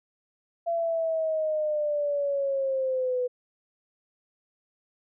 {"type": "linear sweep", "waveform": "sine", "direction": "down", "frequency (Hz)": [680, 493.9], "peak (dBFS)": -24, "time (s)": [0.66, 3.28], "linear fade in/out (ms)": 20, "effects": []}